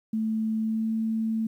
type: tone with pitch glide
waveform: sine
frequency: 220 to 222.4 Hz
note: A3 to A3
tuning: 0 to +19 cents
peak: -24 dBFS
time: 0.13-1.47 s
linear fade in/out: 5 ms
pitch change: +19 cents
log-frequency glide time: 0.6-0.9 s
effects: 10-bit